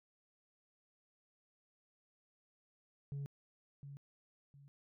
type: tone with echo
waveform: sine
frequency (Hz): 140.6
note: C#3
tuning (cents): +25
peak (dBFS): -37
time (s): 3.12-3.26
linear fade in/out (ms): 0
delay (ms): 710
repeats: 2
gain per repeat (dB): -10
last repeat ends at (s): 4.68
effects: tanh soft clip ceiling -38 dBFS